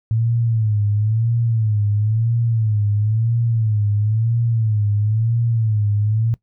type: tone with vibrato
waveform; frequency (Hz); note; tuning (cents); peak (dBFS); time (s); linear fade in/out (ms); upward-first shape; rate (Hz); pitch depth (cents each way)
sine; 110; A2; 0; -15; 0.11-6.34; 0; sine; 0.99; 110
effects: noise-tail reverb RT60 0.1 s tail -20 dB re dry